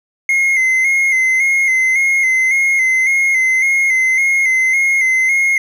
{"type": "tone with vibrato", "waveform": "triangle", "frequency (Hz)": 2104, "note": "C7", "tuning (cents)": 9, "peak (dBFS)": -9, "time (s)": [0.29, 5.58], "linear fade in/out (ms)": 2, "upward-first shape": "square", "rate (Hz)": 1.8, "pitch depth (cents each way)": 38, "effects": []}